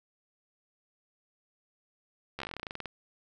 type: slowing click train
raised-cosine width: 0.3 ms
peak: -21 dBFS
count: 17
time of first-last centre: 2.39-2.857 s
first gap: 13 ms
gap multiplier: 1.1
effects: none

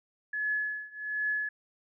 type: tone with tremolo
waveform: sine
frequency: 1705 Hz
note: G#6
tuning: 45 cents sharp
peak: -26 dBFS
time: 0.33-1.49 s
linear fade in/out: 5 ms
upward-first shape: triangle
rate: 1.3 Hz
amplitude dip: 95%
effects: none

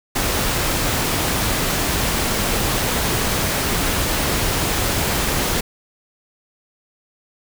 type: noise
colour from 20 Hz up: pink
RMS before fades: -20 dBFS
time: 0.15-5.61 s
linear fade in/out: 10 ms
effects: none

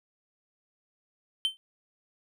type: tone with exponential decay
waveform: triangle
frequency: 3095 Hz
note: G7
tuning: 23 cents flat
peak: -19 dBFS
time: 1.45-1.57 s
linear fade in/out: 0 ms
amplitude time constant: 26 ms
effects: none

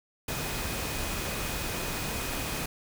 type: tone in noise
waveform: sine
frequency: 2496 Hz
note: D#7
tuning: 5 cents sharp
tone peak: -43 dBFS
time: 0.28-2.66 s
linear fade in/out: 5 ms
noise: pink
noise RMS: -33 dBFS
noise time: 0.28-2.66 s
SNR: -13 dB
effects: none

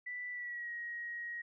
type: tone with pitch glide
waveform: sine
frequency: 1975.5 to 1890.7 Hz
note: B6 to A#6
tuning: 0 to +24 cents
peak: -39 dBFS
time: 0.06-1.42 s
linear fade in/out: 10 ms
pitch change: -76 cents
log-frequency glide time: 0.31-0.71 s
effects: none

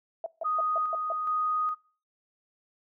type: tone bursts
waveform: sine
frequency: 659.3 Hz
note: E5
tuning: in tune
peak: -29 dBFS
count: 6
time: 0.24-1.122 s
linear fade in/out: 2 ms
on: 22 ms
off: 150 ms
type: tone with tremolo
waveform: sine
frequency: 1244.5 Hz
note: D#6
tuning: in tune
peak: -25 dBFS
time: 0.44-1.75 s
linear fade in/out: 20 ms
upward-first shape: square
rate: 1.2 Hz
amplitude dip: 35%
effects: noise-tail reverb RT60 0.4 s tail -23 dB re dry

